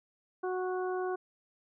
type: harmonic tone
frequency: 368.4 Hz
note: F#4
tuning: 7 cents flat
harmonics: 1 / 2 / 3 / 4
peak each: -32 / -38 / -42 / -44 dBFS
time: 0.43-1.16 s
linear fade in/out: 10 ms
effects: none